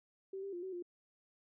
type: tone with pitch steps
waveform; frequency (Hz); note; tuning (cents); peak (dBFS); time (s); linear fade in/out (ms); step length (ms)
sine; 385.5 / 394.6 / 350.1 / 377.4 / 351.7; G4 / G4 / F4 / F#4 / F4; -29 / +11 / +4 / +34 / +12; -40; 0.33-0.825; 5; 99
effects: none